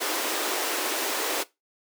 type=high-pass noise; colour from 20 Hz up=pink; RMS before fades=-28 dBFS; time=0-1.44 s; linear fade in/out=20 ms; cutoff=300 Hz; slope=48 dB/octave; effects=noise-tail reverb RT60 0.2 s tail -19 dB re dry